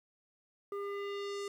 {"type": "tone with low-pass filter sweep", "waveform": "square", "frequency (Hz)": 402.2, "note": "G4", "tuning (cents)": 44, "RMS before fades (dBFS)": -39, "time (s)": [0.72, 1.48], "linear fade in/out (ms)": 2, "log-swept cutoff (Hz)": [1100, 8100], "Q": 1.4, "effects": ["11-bit"]}